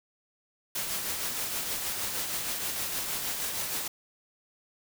white noise with tremolo, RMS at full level -31 dBFS, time 0.75-3.88 s, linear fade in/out 5 ms, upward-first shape triangle, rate 6.4 Hz, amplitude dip 40%, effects none

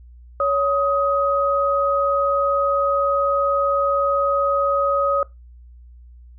sine tone pair together, 561 / 1257.9 Hz, C#5 / D#6, +21 / +19 cents, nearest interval octave + major second, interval 1398 cents, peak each -19 dBFS, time 0.4-5.23 s, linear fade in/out 2 ms, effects noise-tail reverb RT60 0.2 s tail -21 dB re dry + added 60 Hz sine -41 dBFS peak until 6.38 s

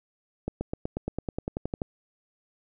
accelerating click train, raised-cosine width 2 ms, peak -16 dBFS, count 14, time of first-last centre 0.48-1.818 s, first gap 130 ms, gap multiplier 0.96, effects none

